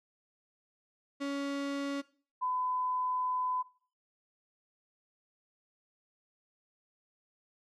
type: tone pair in turn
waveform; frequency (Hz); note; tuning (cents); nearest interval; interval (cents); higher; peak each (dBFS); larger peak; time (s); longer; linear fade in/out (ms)
35% pulse / sine; 280.2 / 1007.5; C#4 / B5; +19 / +34; octave + minor seventh; 2215; second; -31 / -30; second; 1.2-2.02 / 2.41-3.63; second; 20
effects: noise-tail reverb RT60 0.4 s tail -18 dB re dry + low-pass 6000 Hz 12 dB/octave